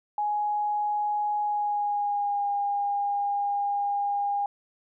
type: tone with pitch glide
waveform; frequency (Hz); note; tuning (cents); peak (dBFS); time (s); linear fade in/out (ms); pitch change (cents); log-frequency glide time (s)
sine; 834 to 810.3; G#5 to G#5; +7 to -43; -24; 0.18-4.46; 2; -50; 1.41-2.47
effects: none

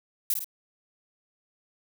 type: noise with echo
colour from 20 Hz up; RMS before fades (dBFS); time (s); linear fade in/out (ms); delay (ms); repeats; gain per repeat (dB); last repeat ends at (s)
violet; -25; 0.3-0.34; 2; 52; 2; -5; 0.444
effects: none

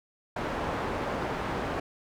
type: low-pass noise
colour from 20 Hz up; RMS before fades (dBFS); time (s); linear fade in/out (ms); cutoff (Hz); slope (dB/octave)
white; -32; 0.36-1.8; 5; 1000; 12
effects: none

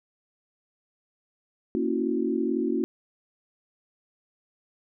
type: chord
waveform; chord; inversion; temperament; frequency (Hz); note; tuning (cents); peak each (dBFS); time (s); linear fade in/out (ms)
sine; F# dominant seventh; first; equal with one note detuned; 233.1 / 277.2 / 329.6 / 367.4; A#3 / C#4 / E4 / F#4; 0 / 0 / 0 / -12; -29; 1.75-2.84; 0
effects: none

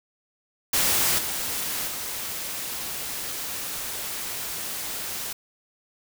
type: noise with level steps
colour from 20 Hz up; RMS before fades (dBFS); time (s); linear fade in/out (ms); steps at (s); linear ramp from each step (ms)
white; -22 / -29 / -32; 0.73-5.33; 5; 1.18 / 1.87; 10
effects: none

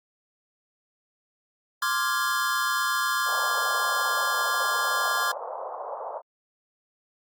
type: chord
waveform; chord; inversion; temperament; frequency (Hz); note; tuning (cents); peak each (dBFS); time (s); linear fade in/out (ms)
square; D half-diminished seventh; third; equal; 1046.5 / 1174.7 / 1396.9 / 1661.2; C6 / D6 / F6 / Ab6; 0 / 0 / 0 / 0; -30; 1.82-5.32; 5
type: band-pass noise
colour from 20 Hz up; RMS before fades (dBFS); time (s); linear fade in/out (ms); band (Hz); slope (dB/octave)
pink; -35; 3.25-6.22; 50; 510 to 1100; 48
effects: Opus 48 kbps

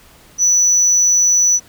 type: tone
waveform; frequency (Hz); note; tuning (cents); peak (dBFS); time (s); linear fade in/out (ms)
sine; 5940; F#8; +6; -8; 0.38-1.6; 50
effects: tanh soft clip ceiling -7 dBFS + pink hiss -46 dBFS RMS until 1.68 s

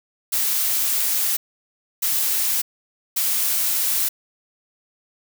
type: noise bursts at uneven times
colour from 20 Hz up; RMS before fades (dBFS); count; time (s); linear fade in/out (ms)
blue; -21; 3; 0.32-1.37 / 2.02-2.62 / 3.16-4.09; 10
effects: none

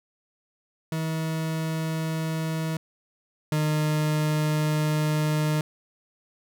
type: tone pair in turn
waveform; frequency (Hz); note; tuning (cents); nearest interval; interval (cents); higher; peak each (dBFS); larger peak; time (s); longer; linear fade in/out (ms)
40% pulse; 160 / 152.8; D#3 / D#3; +49 / -31; minor second; 80; first; -25 / -21; second; 0.92-2.77 / 3.52-5.61; second; 2
effects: none

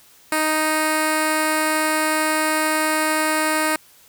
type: tone with notch filter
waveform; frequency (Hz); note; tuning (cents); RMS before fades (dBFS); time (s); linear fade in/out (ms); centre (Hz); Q
5% pulse; 311.1; D#4; 0; -20; 0.32-3.76; 2; 3300; 1.2
effects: white hiss -51 dBFS RMS until 4.08 s

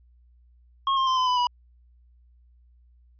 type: tone with pitch steps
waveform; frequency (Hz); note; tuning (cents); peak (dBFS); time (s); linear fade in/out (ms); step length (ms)
square; 1084 / 1061.7 / 1039.8 / 1018.4 / 997.5 / 977; C#6 / C6 / C6 / C6 / B5 / B5; -39 / +25 / -11 / -47 / +17 / -19; -21; 0.87-1.47; 2; 100
effects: added 60 Hz sine -54 dBFS peak until 3.19 s + resampled to 11025 Hz

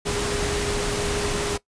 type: tone in noise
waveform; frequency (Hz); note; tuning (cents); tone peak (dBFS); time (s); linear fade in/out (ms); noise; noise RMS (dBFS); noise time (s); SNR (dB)
sine; 410.3; G#4; -21; -28; 0.05-1.58; 20; pink; -26; 0.05-1.58; -5
effects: noise-tail reverb RT60 0.1 s tail -19 dB re dry + resampled to 22050 Hz

